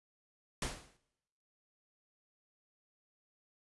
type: noise with exponential decay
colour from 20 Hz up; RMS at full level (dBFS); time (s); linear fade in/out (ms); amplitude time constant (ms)
pink; -34; 0.62-0.97; 2; 75
effects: noise-tail reverb RT60 0.9 s tail -22 dB re dry + resampled to 24000 Hz